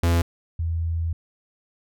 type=tone pair in turn; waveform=45% pulse / sine; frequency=84.9 / 82.82 Hz; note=F2 / E2; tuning=-48 / +9 cents; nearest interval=unison; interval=43 cents; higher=first; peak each=-17 / -22 dBFS; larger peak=first; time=0.03-0.22 / 0.59-1.13 s; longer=second; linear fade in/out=5 ms; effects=none